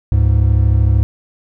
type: tone pair together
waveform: triangle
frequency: 70.68 / 103.83 Hz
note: C#2 / G#2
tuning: +34 / 0 cents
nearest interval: perfect fifth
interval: 666 cents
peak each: -10 dBFS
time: 0.12-1.03 s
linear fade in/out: 0 ms
effects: none